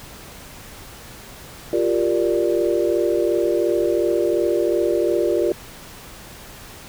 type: chord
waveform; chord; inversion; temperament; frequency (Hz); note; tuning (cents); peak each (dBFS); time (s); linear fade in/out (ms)
sine; G minor seventh; third; equal; 349.2 / 392 / 466.2 / 587.3; F4 / G4 / Bb4 / D5; 0 / 0 / 0 / 0; -20 / -23 / -23 / -23; 1.73-5.52; 2
effects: pink hiss -40 dBFS RMS until 6.88 s